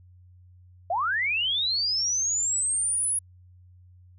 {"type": "linear sweep", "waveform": "sine", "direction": "up", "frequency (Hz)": [635, 10530], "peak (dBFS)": -23, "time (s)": [0.9, 3.19], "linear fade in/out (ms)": 5, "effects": ["added 90 Hz sine -50 dBFS peak until 4.18 s"]}